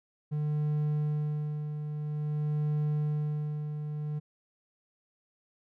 triangle tone with tremolo, 150 Hz, D3, 37 cents sharp, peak -24 dBFS, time 0.31-4.2 s, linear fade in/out 20 ms, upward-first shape sine, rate 0.5 Hz, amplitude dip 55%, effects none

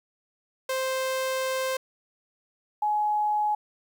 sawtooth / sine tone pair in turn, 523.3 / 842 Hz, C5 / G#5, 0 / +24 cents, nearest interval minor sixth, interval 824 cents, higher second, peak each -22 / -22 dBFS, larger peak neither, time 0.69-1.77 / 2.82-3.55 s, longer first, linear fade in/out 5 ms, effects 10-bit

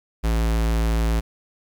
square tone, 55.8 Hz, A1, 25 cents sharp, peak -19 dBFS, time 0.23-1.21 s, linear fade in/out 20 ms, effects 10-bit

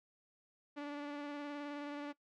sawtooth tone with vibrato, 290 Hz, D4, 22 cents flat, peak -37 dBFS, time 0.76-2.13 s, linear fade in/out 20 ms, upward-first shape square, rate 19 Hz, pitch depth 15 cents each way, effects noise-tail reverb RT60 0.1 s tail -19 dB re dry + low-pass 3000 Hz 12 dB/octave

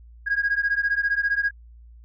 sine beating tone pair, 1634 / 1649 Hz, G#6 / G#6, -29 / -13 cents, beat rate 15 Hz, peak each -22 / -23 dBFS, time 0.26-1.51 s, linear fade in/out 20 ms, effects tanh soft clip ceiling -14 dBFS + added 58 Hz sine -44 dBFS peak until 2.04 s

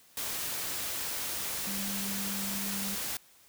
sine tone in noise, 198.1 Hz, G3, 18 cents sharp, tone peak -37 dBFS, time 1.67-2.95 s, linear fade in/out 2 ms, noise white, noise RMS -35 dBFS, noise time 0.17-3.17 s, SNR -5 dB, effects white hiss -60 dBFS RMS until 3.48 s

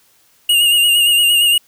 square tone with vibrato, 2841 Hz, F7, 29 cents sharp, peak -10 dBFS, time 0.49-1.58 s, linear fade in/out 5 ms, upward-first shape sine, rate 8.7 Hz, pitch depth 40 cents each way, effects white hiss -54 dBFS RMS until 1.67 s

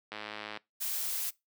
click train, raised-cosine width 0.3 ms, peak -23 dBFS, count 49, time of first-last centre 0.12-0.573 s, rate 106 Hz
blue noise, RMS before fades -34 dBFS, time 0.8-1.31 s, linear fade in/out 20 ms
effects noise-tail reverb RT60 0.2 s tail -22 dB re dry + high-pass 200 Hz 12 dB/octave

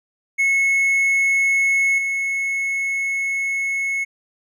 triangle tone with level steps, 2189 Hz, C#7, 22 cents flat, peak -13 / -18 dBFS, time 0.38-4.05 s, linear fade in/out 20 ms, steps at 1.98 s, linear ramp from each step 5 ms, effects none

